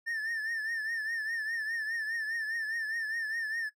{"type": "tone with vibrato", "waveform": "triangle", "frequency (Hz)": 1788, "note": "A6", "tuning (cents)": 27, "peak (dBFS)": -30, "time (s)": [0.06, 3.7], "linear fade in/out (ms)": 20, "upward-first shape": "triangle", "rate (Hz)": 4.9, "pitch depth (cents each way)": 86, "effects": ["noise-tail reverb RT60 0.1 s tail -19 dB re dry"]}